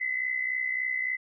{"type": "tone pair together", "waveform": "sine", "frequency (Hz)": [1975.5, 2039], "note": ["B6", "C7"], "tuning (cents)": [0, -45], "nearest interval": "minor second", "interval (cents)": 55, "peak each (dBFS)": [-33, -28], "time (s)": [0, 1.17], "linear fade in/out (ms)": 20, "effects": []}